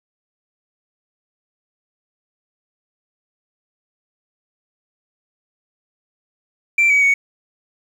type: tone with pitch steps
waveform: sine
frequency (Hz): 2349 / 2270 / 2229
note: D7 / C#7 / C#7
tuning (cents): 0 / +41 / +9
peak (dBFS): -9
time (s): 6.78-7.14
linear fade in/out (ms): 5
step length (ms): 120
effects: tanh soft clip ceiling -9 dBFS + 7-bit